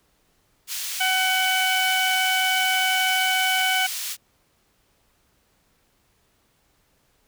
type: high-pass noise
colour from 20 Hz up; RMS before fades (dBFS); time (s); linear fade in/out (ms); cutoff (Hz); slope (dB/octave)
pink; -30; 0.67-4.17; 50; 3200; 12
type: harmonic tone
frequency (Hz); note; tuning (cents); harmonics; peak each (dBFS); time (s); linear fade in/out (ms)
751; F#5; +26; 1 / 2 / 3 / 4; -25 / -25 / -25 / -25; 1-3.87; 10
effects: pink hiss -65 dBFS RMS until 7.27 s